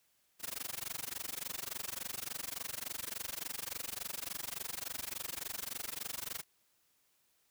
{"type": "noise with amplitude modulation", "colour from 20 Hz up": "white", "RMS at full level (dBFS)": -38, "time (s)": [0.39, 6.44], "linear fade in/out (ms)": 50, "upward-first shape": "sine", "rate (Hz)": 23.5, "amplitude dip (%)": 100, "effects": ["white hiss -74 dBFS RMS until 7.5 s"]}